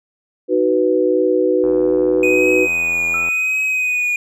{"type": "chord", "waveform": "sine", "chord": "B major", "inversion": "first", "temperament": "equal with one note detuned", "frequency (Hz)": [311.1, 373.4, 493.9], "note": ["D#4", "F#4", "B4"], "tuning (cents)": [0, 16, 0], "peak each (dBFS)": [-19, -16, -16], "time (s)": [0.48, 2.68], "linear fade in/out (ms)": 50}
{"type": "click train", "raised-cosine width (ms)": 1, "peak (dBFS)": -19, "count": 140, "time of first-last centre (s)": [1.64, 3.287], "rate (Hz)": 84.4}
{"type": "tone with vibrato", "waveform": "triangle", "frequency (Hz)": 2490, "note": "D#7", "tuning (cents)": 1, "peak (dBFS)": -14, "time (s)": [2.23, 4.16], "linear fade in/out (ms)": 2, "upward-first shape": "triangle", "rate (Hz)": 0.9, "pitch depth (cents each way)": 39}
{"type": "tone with exponential decay", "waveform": "sine", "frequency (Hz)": 1324, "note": "E6", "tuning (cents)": 7, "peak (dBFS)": -23, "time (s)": [3.14, 3.74], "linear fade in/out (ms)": 1, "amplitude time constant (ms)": 130}
{"effects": []}